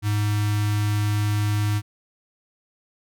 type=tone with notch filter; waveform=square; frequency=104.5 Hz; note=G#2; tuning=11 cents sharp; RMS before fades=-22 dBFS; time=0.02-1.82 s; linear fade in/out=50 ms; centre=530 Hz; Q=0.77; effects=none